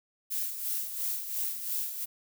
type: noise with tremolo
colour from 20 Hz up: violet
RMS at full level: -31 dBFS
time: 0.3-2.06 s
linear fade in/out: 20 ms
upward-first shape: sine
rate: 2.9 Hz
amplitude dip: 60%
effects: none